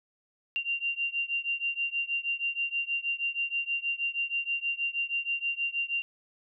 sine beating tone pair, 2770 / 2776.3 Hz, F7 / F7, -15 / -11 cents, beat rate 6.3 Hz, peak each -31 / -32 dBFS, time 0.56-6.02 s, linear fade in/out 0 ms, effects none

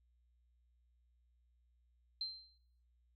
sine tone with exponential decay, 4126 Hz, C8, 25 cents flat, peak -35 dBFS, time 2.21-2.58 s, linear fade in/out 2 ms, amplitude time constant 79 ms, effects noise-tail reverb RT60 0.7 s tail -21 dB re dry + added 60 Hz sine -70 dBFS peak until 3.15 s

